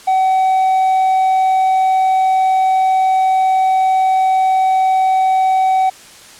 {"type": "tone with hard clipping", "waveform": "sine", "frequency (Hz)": 757, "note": "F#5", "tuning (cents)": 39, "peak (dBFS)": -11, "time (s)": [0.07, 5.9], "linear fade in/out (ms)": 10, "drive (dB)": 2, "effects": ["white hiss -39 dBFS RMS until 6.39 s", "low-pass 9000 Hz 12 dB/octave"]}